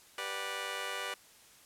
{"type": "chord", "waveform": "10% pulse", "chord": "G major seventh", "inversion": "none", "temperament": "just", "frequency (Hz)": [392, 490, 588, 735], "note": ["G4", "B4", "D5", "F#5"], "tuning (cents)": [0, -14, 2, -12], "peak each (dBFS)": [-36, -33, -34, -39], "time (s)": [0.18, 1.14], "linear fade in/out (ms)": 2, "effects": ["white hiss -59 dBFS RMS until 1.65 s", "low-pass 12000 Hz 12 dB/octave"]}